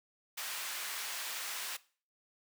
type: high-pass noise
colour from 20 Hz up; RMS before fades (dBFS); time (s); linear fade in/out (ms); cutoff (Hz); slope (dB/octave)
pink; -40; 0.37-1.77; 10; 1300; 12
effects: noise-tail reverb RT60 0.4 s tail -19 dB re dry